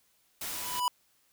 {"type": "noise", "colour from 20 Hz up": "white", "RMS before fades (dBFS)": -37, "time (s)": [0.41, 0.8], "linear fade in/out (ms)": 5}
{"type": "tone with exponential growth", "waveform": "square", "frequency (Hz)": 987.8, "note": "B5", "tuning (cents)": 0, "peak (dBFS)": -24, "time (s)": [0.43, 0.88], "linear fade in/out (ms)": 1, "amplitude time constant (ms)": 97}
{"effects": ["white hiss -69 dBFS RMS until 1.32 s"]}